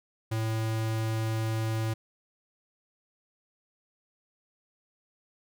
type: tone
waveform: square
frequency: 111.2 Hz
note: A2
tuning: 19 cents sharp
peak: -28 dBFS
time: 0.31-1.94 s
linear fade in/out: 10 ms
effects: none